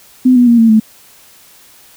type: tone with pitch steps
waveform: sine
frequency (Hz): 254.3 / 244.8 / 235.6 / 226.8 / 218.3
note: C4 / B3 / A#3 / A#3 / A3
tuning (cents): -49 / -15 / +19 / -47 / -13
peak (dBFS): -4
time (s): 0.25-0.8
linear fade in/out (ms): 10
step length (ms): 110
effects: white hiss -43 dBFS RMS until 1.96 s